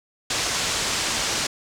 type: low-pass noise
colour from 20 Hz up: white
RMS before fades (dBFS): -25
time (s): 0.3-1.47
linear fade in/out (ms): 5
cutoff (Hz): 7400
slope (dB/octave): 24
effects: none